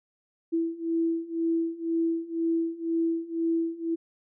sine beating tone pair, 329.6 / 331.6 Hz, E4 / E4, 0 / +10 cents, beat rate 2 Hz, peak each -29 / -27 dBFS, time 0.52-3.96 s, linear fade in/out 20 ms, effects none

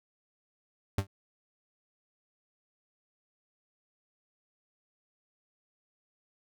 40% pulse tone with exponential decay, 98 Hz, G2, in tune, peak -22 dBFS, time 0.98-1.07 s, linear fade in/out 5 ms, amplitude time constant 19 ms, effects none

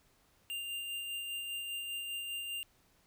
square tone with tremolo, 2794 Hz, F7, in tune, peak -37 dBFS, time 0.5-2.63 s, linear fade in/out 0 ms, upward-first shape sine, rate 5 Hz, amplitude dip 30%, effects pink hiss -69 dBFS RMS until 3.06 s

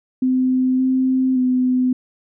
sine tone with pitch steps, 257 / 259.9 / 253.6 Hz, C4 / C4 / B3, -31 / -11 / +46 cents, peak -14 dBFS, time 0.22-1.93 s, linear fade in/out 5 ms, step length 570 ms, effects none

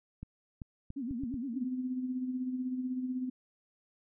clicks, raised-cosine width 5 ms, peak -29 dBFS, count 6, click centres 0.23 / 0.618 / 0.904 / 1.11 / 1.236 / 1.341 s
sine tone with vibrato, 254.3 Hz, C4, 49 cents flat, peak -34 dBFS, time 0.96-1.65 s, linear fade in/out 10 ms, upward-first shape sine, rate 8.6 Hz, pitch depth 190 cents each way
sine tone with tremolo, 254.6 Hz, C4, 47 cents flat, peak -30 dBFS, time 1.53-3.3 s, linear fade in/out 10 ms, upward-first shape sine, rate 16 Hz, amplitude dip 50%
effects none

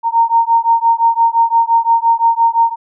sine beating tone pair, 919 / 924.8 Hz, A#5 / A#5, -25 / -14 cents, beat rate 5.8 Hz, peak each -12 dBFS, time 0.03-2.76 s, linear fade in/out 50 ms, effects none

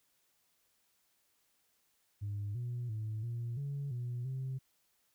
sine tone with pitch steps, 102.1 / 121.4 / 108.7 / 118.1 / 141 / 121.9 / 131.6 Hz, G#2 / B2 / A2 / A#2 / C#3 / B2 / C3, -29 / -29 / -21 / +23 / +30 / -22 / +10 cents, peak -34 dBFS, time 2.21-4.59 s, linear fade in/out 20 ms, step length 340 ms, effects tanh soft clip ceiling -33 dBFS + white hiss -75 dBFS RMS until 5.14 s

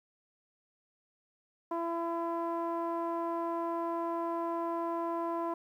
sawtooth tone with low-pass filter, 336.3 Hz, E4, 35 cents sharp, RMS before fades -34 dBFS, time 1.71-5.54 s, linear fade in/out 5 ms, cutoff 940 Hz, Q 4.1, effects 11-bit

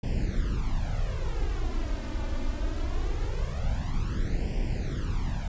brown noise with flanger, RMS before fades -28 dBFS, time 0.03-5.48 s, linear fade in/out 5 ms, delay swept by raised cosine 0.38 to 3.38 ms, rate 0.22 Hz, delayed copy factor +0.9, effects resampled to 16000 Hz

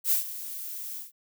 violet noise with ADSR envelope, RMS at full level -22 dBFS, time 0.04-1.12 s, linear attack 75 ms, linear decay 120 ms, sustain -15 dB, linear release 150 ms, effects none

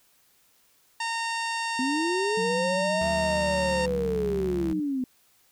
harmonic tone, 918 Hz, A#5, 27 cents flat, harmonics 1 / 2 / 3 / 4 / 5 / 6 / 7 / 8 / 9 / 10, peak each -30 / -33 / -35 / -41 / -39 / -41 / -48 / -46 / -47 / -48 dBFS, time 1-3.86 s, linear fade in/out 5 ms
sine linear two-way sweep, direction up then down, 248.7 to 670 to 248.7 Hz, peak -25 dBFS, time 1.79-5.04 s, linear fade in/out 2 ms, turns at 3.09 s
sine tone with vibrato, 185 Hz, F#3, in tune, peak -31 dBFS, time 2.37-4.8 s, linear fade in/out 5 ms, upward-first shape triangle, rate 15 Hz, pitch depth 65 cents each way
sawtooth tone with pitch glide, 76.7 to 70.74 Hz, D#2 to C#2, -24 to +36 cents, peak -30 dBFS, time 3.01-4.73 s, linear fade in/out 5 ms, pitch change -140 cents, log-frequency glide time 3.44-3.93 s
effects white hiss -63 dBFS RMS until 5.51 s

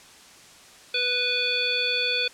harmonic tone, 493.9 Hz, B4, in tune, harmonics 1 / 3 / 5 / 7 / 9, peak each -32 / -33 / -26 / -27 / -29 dBFS, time 0.94-2.28 s, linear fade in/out 5 ms, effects white hiss -49 dBFS RMS until 2.33 s + low-pass 8000 Hz 12 dB/octave

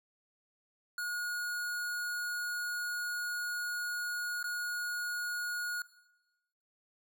square tone with dropouts, 1444 Hz, F#6, 43 cents flat, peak -35 dBFS, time 0.98-5.82 s, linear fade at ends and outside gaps 2 ms, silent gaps 4.429-4.441 s, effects noise-tail reverb RT60 1.0 s tail -18 dB re dry

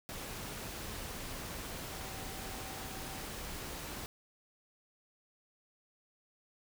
sine tone in noise, 770 Hz, G5, 31 cents flat, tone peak -52 dBFS, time 1.92-3.25 s, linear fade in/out 0 ms, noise pink, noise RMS -43 dBFS, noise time 0.09-4.06 s, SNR -12 dB, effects none

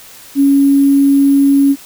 sine tone with sample-and-hold, 278.3 Hz, C#4, 7 cents sharp, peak -6 dBFS, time 0.35-1.76 s, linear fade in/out 50 ms, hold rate 11025 Hz, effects white hiss -37 dBFS RMS until 1.85 s

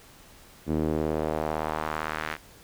sawtooth tone with band-pass filter sweep, 77.7 Hz, D#2, 2 cents flat, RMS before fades -29 dBFS, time 0.66-2.38 s, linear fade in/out 50 ms, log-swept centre 280 to 1900 Hz, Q 1.5, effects pink hiss -52 dBFS RMS until 2.63 s

